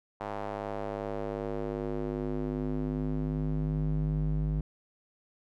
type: tone with band-pass filter sweep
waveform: square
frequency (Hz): 51.3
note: G#1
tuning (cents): -21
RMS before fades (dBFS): -32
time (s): 0.2-4.61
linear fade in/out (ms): 5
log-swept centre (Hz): 820 to 120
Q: 1.7
effects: none